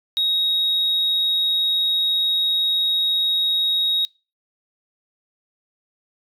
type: tone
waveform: sine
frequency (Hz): 3777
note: A#7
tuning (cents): +22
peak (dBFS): -16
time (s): 0.17-4.05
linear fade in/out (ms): 0
effects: noise-tail reverb RT60 0.3 s tail -25 dB re dry + tanh soft clip ceiling -14 dBFS